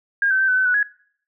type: tone with pitch steps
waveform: sine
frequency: 1618 / 1536 / 1555 / 1508 / 1522 / 1478 / 1673 Hz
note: G#6 / G6 / G6 / F#6 / F#6 / F#6 / G#6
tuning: -46 / -36 / -14 / +32 / +48 / -2 / +12 cents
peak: -15 dBFS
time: 0.22-0.829 s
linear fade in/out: 2 ms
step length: 87 ms
effects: noise-tail reverb RT60 0.6 s tail -22 dB re dry